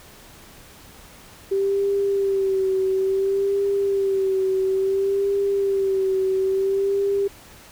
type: tone with vibrato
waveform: sine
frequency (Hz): 389.2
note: G4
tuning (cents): -12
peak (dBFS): -18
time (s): 1.51-7.28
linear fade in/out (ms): 10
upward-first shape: sine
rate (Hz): 0.58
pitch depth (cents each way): 41
effects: pink hiss -46 dBFS RMS until 7.71 s